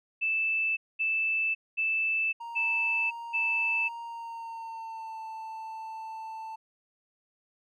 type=tone bursts; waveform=sine; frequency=2637 Hz; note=E7; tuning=in tune; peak=-25 dBFS; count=5; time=0.21-3.89 s; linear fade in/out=20 ms; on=560 ms; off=220 ms
type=tone with pitch glide; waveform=triangle; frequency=932.3 to 886.6 Hz; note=A#5 to A5; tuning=0 to +13 cents; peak=-35 dBFS; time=2.4-6.56 s; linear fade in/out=10 ms; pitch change=-87 cents; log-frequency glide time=4.03-5.23 s
effects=none